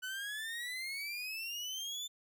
30% pulse exponential sweep, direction up, 1488 to 3554 Hz, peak -36 dBFS, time 0.02-2.08 s, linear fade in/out 20 ms, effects none

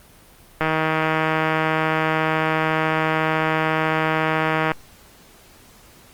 click train, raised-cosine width 0.5 ms, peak -5 dBFS, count 650, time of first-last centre 0.61-4.718 s, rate 158 Hz, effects pink hiss -49 dBFS RMS until 6.13 s + Opus 32 kbps

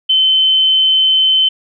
sine tone, 3068 Hz, G7, 38 cents flat, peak -8 dBFS, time 0.09-1.49 s, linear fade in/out 10 ms, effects none

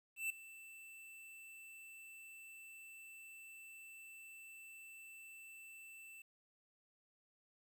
square tone with ADSR envelope, 2662 Hz, E7, 16 cents sharp, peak -36 dBFS, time 0.16-6.22 s, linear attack 140 ms, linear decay 4 ms, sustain -18 dB, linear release 4 ms, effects 12-bit

